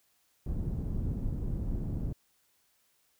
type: low-pass noise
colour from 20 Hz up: pink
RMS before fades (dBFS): -33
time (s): 0.46-2.13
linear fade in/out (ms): 5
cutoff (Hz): 200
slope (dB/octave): 12
effects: white hiss -71 dBFS RMS until 3.19 s